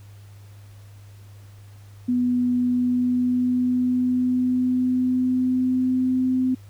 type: tone with pitch glide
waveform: sine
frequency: 246.9 to 256.5 Hz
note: B3 to C4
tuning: 0 to -34 cents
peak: -18 dBFS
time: 2.08-6.55 s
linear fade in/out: 10 ms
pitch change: +66 cents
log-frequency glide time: 2.54-6.26 s
effects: added 101 Hz sine -42 dBFS peak until 6.69 s + pink hiss -56 dBFS RMS until 6.69 s